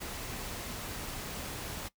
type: noise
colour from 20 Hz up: pink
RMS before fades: -40 dBFS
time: 0-1.89 s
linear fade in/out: 20 ms
effects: noise-tail reverb RT60 0.1 s tail -19 dB re dry